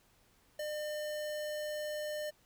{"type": "tone with ADSR envelope", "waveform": "square", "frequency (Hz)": 603, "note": "D5", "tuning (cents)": 46, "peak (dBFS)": -35, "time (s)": [0.59, 2.31], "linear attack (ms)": 6, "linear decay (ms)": 6, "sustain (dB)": -2, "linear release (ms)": 19, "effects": ["pink hiss -68 dBFS RMS until 2.45 s"]}